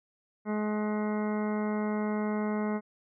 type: harmonic tone with a mistuned harmonic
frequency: 211.7 Hz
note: G#3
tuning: 33 cents sharp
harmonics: 1 / 2 / 3 / 4 / 5 / 6 / 7 / 9 / 10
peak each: -29 / -35 / -39 / -41 / -43 / -45 / -46 / -48 / -49 dBFS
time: 0.45-2.81 s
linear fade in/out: 50 ms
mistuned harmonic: 6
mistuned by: -15 cents
effects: none